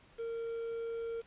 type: tone with quantisation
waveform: triangle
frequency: 460.3 Hz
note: A#4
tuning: 22 cents flat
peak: -34 dBFS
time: 0.18-1.22 s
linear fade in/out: 20 ms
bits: 9
effects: pink hiss -62 dBFS RMS until 1.26 s + resampled to 8000 Hz